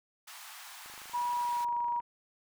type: high-pass noise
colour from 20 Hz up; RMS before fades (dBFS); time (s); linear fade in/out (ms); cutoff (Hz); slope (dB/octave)
pink; -48; 0.27-1.65; 10; 780; 48
type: click train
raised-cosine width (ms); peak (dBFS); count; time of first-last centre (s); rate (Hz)
0.5; -37; 30; 0.86-2.002; 25.4
type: tone with pitch glide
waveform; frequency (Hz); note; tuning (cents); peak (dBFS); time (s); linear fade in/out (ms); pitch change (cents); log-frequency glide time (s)
sine; 968 to 955.2; B5 to A#5; -35 to +42; -29; 1.13-2.01; 20; -23; 1.31-1.71
effects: none